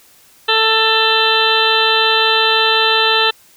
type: harmonic tone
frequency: 443.6 Hz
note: A4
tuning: 14 cents sharp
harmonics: 1 / 2 / 3 / 4 / 6 / 7 / 8 / 9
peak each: -19 / -19 / -19 / -19 / -19 / -19 / -19 / -19 dBFS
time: 0.48-3.31 s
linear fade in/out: 10 ms
effects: white hiss -48 dBFS RMS until 3.56 s